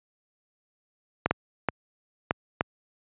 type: clicks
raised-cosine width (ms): 0.5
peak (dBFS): -7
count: 5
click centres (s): 1.26 / 1.31 / 1.687 / 2.309 / 2.609
effects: high-pass 80 Hz 12 dB/octave + resampled to 8000 Hz